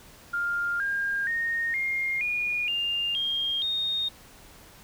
sine tone with pitch steps, 1402 / 1610.5 / 1850 / 2125 / 2441 / 2804 / 3221 / 3700 Hz, F6 / G6 / A#6 / C7 / D#7 / F7 / G7 / A#7, +6 / +46 / -14 / +26 / -34 / +6 / +46 / -14 cents, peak -25 dBFS, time 0.33-4.09 s, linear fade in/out 10 ms, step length 470 ms, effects pink hiss -51 dBFS RMS until 4.83 s

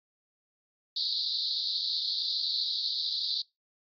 white band-pass noise, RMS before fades -31 dBFS, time 0.96-3.42 s, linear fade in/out 5 ms, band 3700 to 4700 Hz, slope 96 dB/octave, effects noise-tail reverb RT60 0.2 s tail -22 dB re dry + MP3 48 kbps

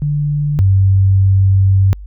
sine tone pair in turn, 146.83 / 96.46 Hz, D3 / G2, 0 / -27 cents, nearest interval perfect fifth, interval 727 cents, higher first, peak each -13 / -7 dBFS, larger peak second, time 0.02-0.59 / 0.59-1.93 s, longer second, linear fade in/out 0 ms, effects added 50 Hz sine -28 dBFS peak until 2.06 s

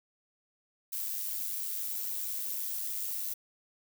violet noise with amplitude modulation, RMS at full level -33 dBFS, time 0.92-3.34 s, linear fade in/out 10 ms, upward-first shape sine, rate 99.9 Hz, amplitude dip 55%, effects none

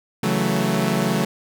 sawtooth chord, F# minor seventh, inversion second, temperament equal with one note detuned, 138.59 / 164.81 / 186.28 / 220 Hz, C#3 / E3 / F#3 / A3, 0 / 0 / +12 / 0 cents, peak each -22 / -22 / -19 / -19 dBFS, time 0.23-1.25 s, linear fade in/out 5 ms, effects none

